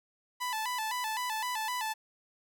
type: tone with vibrato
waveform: sawtooth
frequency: 932.3 Hz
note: A#5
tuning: in tune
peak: -28 dBFS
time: 0.4-1.94 s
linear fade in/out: 20 ms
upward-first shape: square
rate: 3.9 Hz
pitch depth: 110 cents each way
effects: none